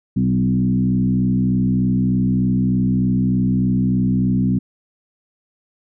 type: tone with frequency modulation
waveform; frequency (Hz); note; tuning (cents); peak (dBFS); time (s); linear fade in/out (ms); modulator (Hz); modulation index
sine; 189.1; F#3; +38; -14; 0.16-4.59; 10; 63.3; 1.2
effects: none